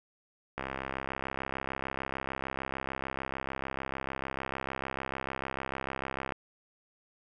click train, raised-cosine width 0.5 ms, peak -19 dBFS, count 384, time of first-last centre 0.58-6.322 s, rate 66.7 Hz, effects none

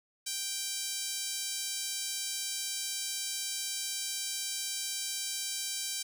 5% pulse tone with high-pass filter, 784 Hz, G5, in tune, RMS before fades -36 dBFS, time 0.26-6.03 s, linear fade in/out 10 ms, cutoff 3300 Hz, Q 0.64, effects none

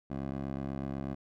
15% pulse tone with band-pass filter, 68.1 Hz, C#2, 30 cents flat, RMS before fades -37 dBFS, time 0.1-1.15 s, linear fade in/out 10 ms, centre 330 Hz, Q 0.63, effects none

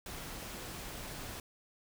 pink noise, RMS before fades -44 dBFS, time 0.06-1.4 s, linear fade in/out 2 ms, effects none

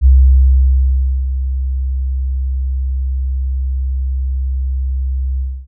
sine tone with ADSR envelope, 65.5 Hz, C2, 2 cents sharp, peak -3 dBFS, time 0.01-5.67 s, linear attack 45 ms, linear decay 1200 ms, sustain -11 dB, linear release 270 ms, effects none

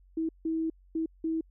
sine tone bursts at uneven times, 323.1 Hz, E4, 35 cents flat, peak -27 dBFS, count 4, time 0.17-0.29 / 0.45-0.7 / 0.95-1.06 / 1.24-1.41 s, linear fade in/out 5 ms, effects added 46 Hz sine -56 dBFS peak until 1.5 s

